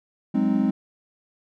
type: chord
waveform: triangle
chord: Ab dominant seventh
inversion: third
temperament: equal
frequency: 185 / 207.7 / 261.6 / 311.1 Hz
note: Gb3 / Ab3 / C4 / Eb4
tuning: 0 / 0 / 0 / 0 cents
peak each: -26 / -20 / -21 / -26 dBFS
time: 0.34-0.71 s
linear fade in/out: 10 ms
effects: none